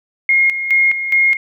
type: tone with tremolo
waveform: sine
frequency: 2144 Hz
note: C7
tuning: 42 cents sharp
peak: -9 dBFS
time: 0.29-1.37 s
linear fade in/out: 2 ms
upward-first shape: square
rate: 2.4 Hz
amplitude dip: 65%
effects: none